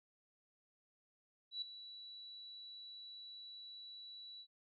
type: tone with ADSR envelope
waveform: sine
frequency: 3935 Hz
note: B7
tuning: 7 cents flat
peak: -37 dBFS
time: 1.51-4.47 s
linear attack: 110 ms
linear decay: 4 ms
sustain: -13 dB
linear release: 65 ms
effects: AAC 32 kbps